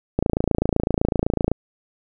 click train, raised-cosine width 2 ms, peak -5 dBFS, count 38, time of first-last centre 0.19-1.516 s, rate 27.9 Hz, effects none

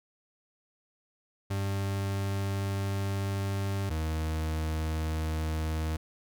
40% pulse tone pair in turn, 98.5 / 78.84 Hz, G2 / D#2, +9 / +23 cents, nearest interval major third, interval 386 cents, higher first, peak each -28 dBFS, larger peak neither, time 1.5-3.9 / 3.9-5.97 s, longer first, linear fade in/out 10 ms, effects none

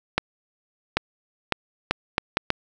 accelerating click train, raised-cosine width 0.3 ms, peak -3 dBFS, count 7, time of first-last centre 0.18-2.504 s, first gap 790 ms, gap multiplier 0.7, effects none

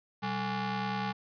sawtooth ring-modulated tone, 318 Hz, D#4, 38 cents sharp, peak -24 dBFS, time 0.22-1.13 s, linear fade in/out 20 ms, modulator 512 Hz, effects resampled to 11025 Hz

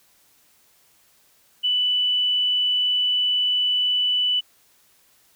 sine tone, 2979 Hz, F#7, 11 cents sharp, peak -18 dBFS, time 1.63-4.41 s, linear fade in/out 20 ms, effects white hiss -59 dBFS RMS until 5.35 s

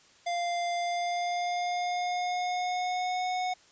square tone with pitch glide, 696 to 733.6 Hz, F5 to F#5, -6 to -15 cents, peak -29 dBFS, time 0.26-3.54 s, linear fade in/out 10 ms, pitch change +91 cents, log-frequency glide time 0.75-3.26 s, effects white hiss -59 dBFS RMS until 3.71 s + resampled to 16000 Hz

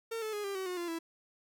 45% pulse tone with pitch steps, 454.9 / 434.6 / 415.2 / 396.7 / 379 / 362.1 / 345.9 / 330.5 Hz, A#4 / A4 / G#4 / G4 / F#4 / F#4 / F4 / E4, -42 / -21 / 0 / +21 / +42 / -37 / -17 / +5 cents, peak -35 dBFS, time 0.11-0.99 s, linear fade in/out 10 ms, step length 110 ms, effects none

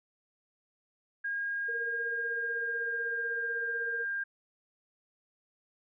sine tone with pitch glide, 1625 to 1601.7 Hz, G#6 to G6, -38 to +37 cents, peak -31 dBFS, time 1.24-4.24 s, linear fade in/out 10 ms, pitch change -25 cents, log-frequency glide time 1.47-3.66 s
sine tone with tremolo, 466.2 Hz, A#4, in tune, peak -36 dBFS, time 1.68-4.05 s, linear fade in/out 10 ms, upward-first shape triangle, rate 16 Hz, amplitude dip 80%
effects none

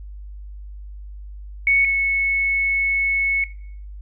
sine tone pair in turn, 2217 / 2202 Hz, C#7 / C#7, 0 / -12 cents, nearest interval unison, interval 12 cents, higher first, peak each -13 / -16 dBFS, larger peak first, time 1.67-1.85 / 1.85-3.44 s, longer second, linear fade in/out 2 ms, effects noise-tail reverb RT60 0.6 s tail -20 dB re dry + added 50 Hz sine -33 dBFS peak until 4.01 s

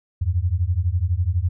sine beating tone pair, 82.8 / 94.8 Hz, E2 / F#2, +8 / +43 cents, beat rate 12 Hz, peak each -21 dBFS, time 0.21-1.49 s, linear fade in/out 10 ms, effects none

